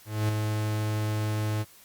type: tone with ADSR envelope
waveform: 45% pulse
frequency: 106.9 Hz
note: A2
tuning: 49 cents flat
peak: -22 dBFS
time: 0.05-1.65 s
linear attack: 240 ms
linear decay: 4 ms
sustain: -4 dB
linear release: 39 ms
effects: white hiss -54 dBFS RMS until 1.84 s + Opus 48 kbps